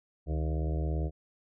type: harmonic tone with a mistuned harmonic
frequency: 77.9 Hz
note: D#2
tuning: 3 cents sharp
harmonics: 1 / 2 / 4 / 5 / 6 / 7 / 8 / 9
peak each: -29 / -35 / -41 / -43 / -45 / -46 / -47 / -48 dBFS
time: 0.26-1.11 s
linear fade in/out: 50 ms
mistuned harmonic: 1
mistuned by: -140 cents
effects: none